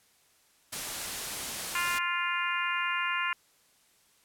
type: noise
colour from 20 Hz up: white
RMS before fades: -35 dBFS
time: 0.72-1.99 s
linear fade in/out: 10 ms
type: harmonic tone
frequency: 349.2 Hz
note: F4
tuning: in tune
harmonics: 3 / 4 / 5 / 6 / 7 / 8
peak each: -33 / -34 / -35 / -36 / -36 / -37 dBFS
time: 1.75-3.33 s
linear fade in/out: 2 ms
effects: white hiss -65 dBFS RMS until 4.24 s + low-pass 12000 Hz 12 dB/octave